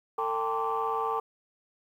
sine tone cluster, 450.2 / 790 / 889 / 1044 / 1160 Hz, A4 / G5 / A5 / C6 / D6, +40 / +13 / +18 / -4 / -22 cents, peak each -32 / -33 / -33 / -35 / -31 dBFS, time 0.18-1.2 s, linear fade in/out 5 ms, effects tanh soft clip ceiling -19 dBFS + 10-bit

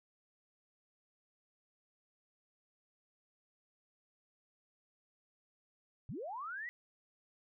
sine linear sweep, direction up, 92.5 to 1990 Hz, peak -40 dBFS, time 6.09-6.69 s, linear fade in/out 0 ms, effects none

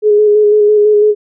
sine tone with vibrato, 420 Hz, G#4, 19 cents sharp, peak -5 dBFS, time 0.02-1.15 s, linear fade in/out 50 ms, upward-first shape square, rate 6 Hz, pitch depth 19 cents each way, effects none

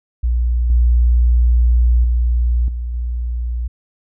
sine tone with level steps, 59.7 Hz, A#1, 42 cents sharp, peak -13 / -9 / -12 / -20 / -18 dBFS, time 0.23-3.68 s, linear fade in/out 10 ms, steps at 0.7 / 2.04 / 2.68 / 2.94 s, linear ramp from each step 2 ms, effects none

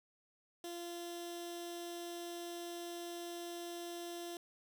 15% pulse tone with notch filter, 345 Hz, F4, 21 cents flat, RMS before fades -45 dBFS, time 0.64-4.37 s, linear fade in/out 2 ms, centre 1200 Hz, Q 0.69, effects none

